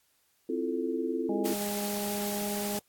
sine chord, F major seventh, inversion second, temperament equal, 261.6 / 329.6 / 349.2 / 440 Hz, C4 / E4 / F4 / A4, 0 / 0 / 0 / 0 cents, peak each -34 dBFS, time 0.49-1.54 s, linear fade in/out 5 ms
harmonic tone, 205 Hz, G#3, 22 cents flat, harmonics 1 / 2 / 3 / 4, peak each -34 / -37 / -39 / -40 dBFS, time 1.29-2.79 s, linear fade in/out 2 ms
white noise, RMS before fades -37 dBFS, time 1.45-2.79 s, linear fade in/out 5 ms
effects white hiss -70 dBFS RMS until 2.88 s + AAC 64 kbps

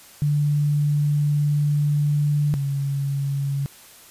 sine tone pair in turn, 146.83 / 139.39 Hz, D3 / C#3, 0 / +10 cents, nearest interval minor second, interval 90 cents, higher first, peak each -17 / -21 dBFS, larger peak first, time 0.22-2.54 / 2.54-3.66 s, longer first, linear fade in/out 0 ms, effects white hiss -47 dBFS RMS until 4.1 s + resampled to 32000 Hz

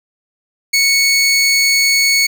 20% pulse tone, 2215 Hz, C#7, 2 cents flat, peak -5 dBFS, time 0.73-2.27 s, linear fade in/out 10 ms, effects none

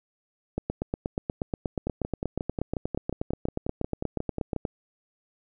two click trains, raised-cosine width 2 ms, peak -16 / -14 dBFS, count 16 / 35, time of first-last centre 1.87-4.563 / 0.58-4.652 s, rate 5.57 / 8.35 Hz, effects none

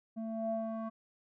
square tone with low-pass filter sweep, 223.2 Hz, A3, 25 cents sharp, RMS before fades -37 dBFS, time 0.16-0.9 s, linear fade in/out 20 ms, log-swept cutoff 480 to 1000 Hz, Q 6.3, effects none

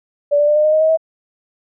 sine tone with pitch steps, 579 / 587.8 / 596.7 / 605.7 / 614.8 / 624.2 / 633.6 / 643.2 Hz, D5 / D5 / D5 / D#5 / D#5 / D#5 / D#5 / E5, -25 / +1 / +27 / -47 / -21 / +5 / +31 / -43 cents, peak -10 dBFS, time 0.31-0.974 s, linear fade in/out 20 ms, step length 83 ms, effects none

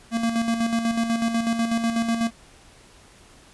square tone with tremolo, 229.9 Hz, A#3, 24 cents flat, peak -20 dBFS, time 0.11-2.31 s, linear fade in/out 50 ms, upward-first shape square, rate 8.1 Hz, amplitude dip 50%, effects pink hiss -51 dBFS RMS until 3.53 s + resampled to 24000 Hz

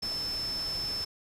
sine tone in noise, 5274 Hz, E8, in tune, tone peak -31 dBFS, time 0.02-1.05 s, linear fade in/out 10 ms, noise pink, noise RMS -42 dBFS, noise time 0.02-1.05 s, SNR +8 dB, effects resampled to 32000 Hz

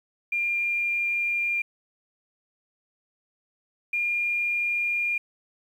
sine tone pair in turn, 2398 / 2411 Hz, D7 / D7, +36 / +45 cents, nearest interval unison, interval 9 cents, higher second, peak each -23 dBFS, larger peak neither, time 0.32-1.62 / 3.93-5.18 s, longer first, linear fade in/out 5 ms, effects 9-bit

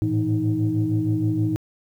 sine tone cluster, 106.8 / 113.2 / 165.6 / 313.8 Hz, G#2 / A2 / E3 / D#4, +49 / +50 / +8 / +15 cents, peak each -25 / -23 / -29 / -22 dBFS, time 0.02-1.56 s, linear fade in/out 0 ms, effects tanh soft clip ceiling -11 dBFS + 9-bit

